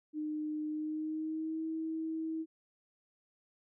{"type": "tone with pitch glide", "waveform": "sine", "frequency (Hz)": [305, 320.7], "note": ["D#4", "E4"], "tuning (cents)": [-34, -48], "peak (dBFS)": -34, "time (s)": [0.13, 2.46], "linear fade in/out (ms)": 50, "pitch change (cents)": 86, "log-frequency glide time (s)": [0.67, 1.64], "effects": []}